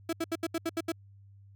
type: tone bursts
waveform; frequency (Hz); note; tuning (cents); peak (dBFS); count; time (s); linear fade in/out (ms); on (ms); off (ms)
35% pulse; 329.6; E4; 0; -27; 8; 0.09-0.92; 5; 39; 74
effects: added 99 Hz sine -52 dBFS peak until 1.55 s

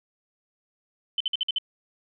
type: tone bursts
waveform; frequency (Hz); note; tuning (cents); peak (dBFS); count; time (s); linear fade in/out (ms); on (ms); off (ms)
sine; 3058; G7; -44; -22; 6; 1.18-1.584; 2; 24; 52
effects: none

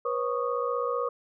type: tone cluster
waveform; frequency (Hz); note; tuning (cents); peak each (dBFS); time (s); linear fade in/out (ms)
sine; 485.3 / 541 / 1110 / 1234; B4 / C#5 / C#6 / D#6; -30 / -42 / +2 / -15; -29 / -33 / -33 / -33; 0.05-1.09; 5
effects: none

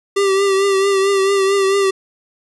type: tone with vibrato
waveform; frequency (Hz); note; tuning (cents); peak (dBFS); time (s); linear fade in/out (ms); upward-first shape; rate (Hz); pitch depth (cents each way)
square; 392; G4; 0; -13; 0.16-1.91; 10; triangle; 4.5; 44
effects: resampled to 24000 Hz + 9-bit

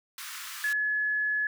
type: high-pass noise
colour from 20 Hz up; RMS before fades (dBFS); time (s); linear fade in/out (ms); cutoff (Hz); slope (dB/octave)
pink; -40; 0.18-0.73; 2; 1100; 48
type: tone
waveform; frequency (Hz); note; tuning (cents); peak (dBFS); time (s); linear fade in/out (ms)
sine; 1704; G#6; +44; -25; 0.64-1.47; 2
effects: none

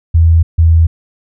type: tone pair in turn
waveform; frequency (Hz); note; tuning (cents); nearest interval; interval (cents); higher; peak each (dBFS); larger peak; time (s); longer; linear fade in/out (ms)
sine; 82.41 / 82.04; E2 / E2; 0 / -8; unison; 8; first; -4; neither; 0.14-0.43 / 0.58-0.87; neither; 10
effects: none

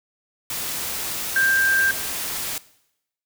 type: tone in noise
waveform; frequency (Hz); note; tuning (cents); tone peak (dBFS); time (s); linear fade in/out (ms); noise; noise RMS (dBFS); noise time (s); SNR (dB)
sine; 1583; G6; +17; -16; 1.36-1.91; 2; white; -28; 0.5-2.58; +9
effects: noise-tail reverb RT60 0.8 s tail -19 dB re dry

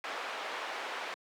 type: band-pass noise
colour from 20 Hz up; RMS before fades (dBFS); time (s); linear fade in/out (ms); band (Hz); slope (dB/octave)
pink; -39; 0.04-1.14; 0; 600 to 2800; 12
effects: high-pass 300 Hz 12 dB/octave

